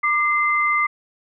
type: tone pair together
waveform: sine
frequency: 1189 / 2072 Hz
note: D6 / C7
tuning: +21 / -17 cents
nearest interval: minor seventh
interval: 962 cents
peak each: -19 dBFS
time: 0.03-0.87 s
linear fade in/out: 10 ms
effects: none